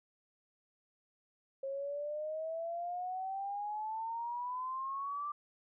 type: exponential sweep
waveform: sine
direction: up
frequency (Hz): 538 to 1183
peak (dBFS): -36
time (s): 1.63-5.32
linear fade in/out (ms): 5
effects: none